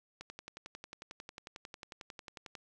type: click train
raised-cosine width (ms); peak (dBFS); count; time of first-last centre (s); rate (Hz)
0.2; -28; 27; 0.21-2.552; 11.1
effects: none

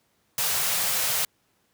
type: band-stop noise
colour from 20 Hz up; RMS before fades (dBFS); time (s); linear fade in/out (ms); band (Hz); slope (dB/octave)
white; -25; 0.38-1.25; 2; 190 to 440; 48
effects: pink hiss -68 dBFS RMS until 1.73 s + high-pass 100 Hz 12 dB/octave

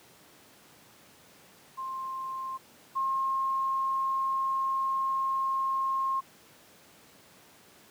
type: tone pair in turn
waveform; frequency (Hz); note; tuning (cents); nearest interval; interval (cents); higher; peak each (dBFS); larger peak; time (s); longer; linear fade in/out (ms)
sine; 1056 / 1070.1; C6 / C6; +16 / +39; unison; 23; second; -33 / -26; second; 1.77-2.58 / 2.95-6.21; second; 20
effects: pink hiss -56 dBFS RMS until 7.9 s + high-pass 150 Hz 12 dB/octave

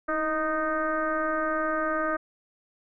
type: tone with frequency modulation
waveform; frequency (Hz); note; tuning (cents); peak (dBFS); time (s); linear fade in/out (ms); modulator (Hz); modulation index
sine; 932.3; A#5; 0; -24; 0.08-2.17; 10; 307; 2.2
effects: none

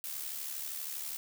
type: noise with amplitude modulation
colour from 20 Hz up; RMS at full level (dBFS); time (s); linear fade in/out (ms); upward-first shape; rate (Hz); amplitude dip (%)
blue; -37; 0.04-1.17; 0; sine; 72.5; 55
effects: none

